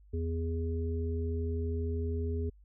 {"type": "harmonic tone", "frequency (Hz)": 82.41, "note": "E2", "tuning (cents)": 0, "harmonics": [1, 3, 5], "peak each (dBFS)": [-31, -40, -38], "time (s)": [0.13, 2.5], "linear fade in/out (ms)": 10, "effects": ["added 50 Hz sine -55 dBFS peak until 2.64 s"]}